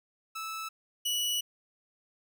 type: tone pair in turn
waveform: sawtooth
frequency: 1310 / 2941 Hz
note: E6 / F#7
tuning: -11 / -11 cents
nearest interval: octave + major second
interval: 1400 cents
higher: second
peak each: -32 / -25 dBFS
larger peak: second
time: 0.35-0.69 / 1.05-1.41 s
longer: second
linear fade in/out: 10 ms
effects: none